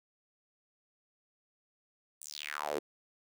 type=tone with high-pass filter sweep; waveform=sawtooth; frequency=74.3 Hz; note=D2; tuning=21 cents sharp; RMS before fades=-39 dBFS; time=2.21-2.79 s; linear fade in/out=5 ms; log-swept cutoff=9400 to 370 Hz; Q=4.3; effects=none